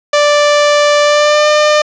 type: tone with pitch glide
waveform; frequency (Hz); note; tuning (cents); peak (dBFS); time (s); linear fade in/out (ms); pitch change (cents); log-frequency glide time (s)
sawtooth; 587.3 to 601.7; D5 to D5; 0 to +42; -3; 0.13-1.82; 5; +42; 1.03-1.47
effects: resampled to 16000 Hz + 7-bit